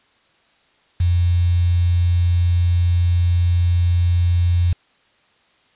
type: tone with quantisation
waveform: sine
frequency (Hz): 87.31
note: F2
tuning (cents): 0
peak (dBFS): -13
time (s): 1-4.73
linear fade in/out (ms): 5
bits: 6
effects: white hiss -58 dBFS RMS until 5.75 s + resampled to 8000 Hz